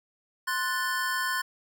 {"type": "chord", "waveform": "square", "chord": "F# diminished", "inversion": "second", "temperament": "equal", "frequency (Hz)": [1046.5, 1480, 1760], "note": ["C6", "F#6", "A6"], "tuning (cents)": [0, 0, 0], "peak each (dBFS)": -32, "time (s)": [0.47, 1.42], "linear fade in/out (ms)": 10, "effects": []}